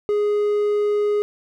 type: tone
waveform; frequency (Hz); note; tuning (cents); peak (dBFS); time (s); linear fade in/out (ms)
triangle; 415.3; G#4; 0; -15; 0.09-1.22; 0
effects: none